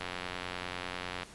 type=click train; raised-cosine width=0.3 ms; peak=-20 dBFS; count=111; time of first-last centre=0.01-1.232 s; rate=90 Hz; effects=pink hiss -52 dBFS RMS until 1.34 s + resampled to 24000 Hz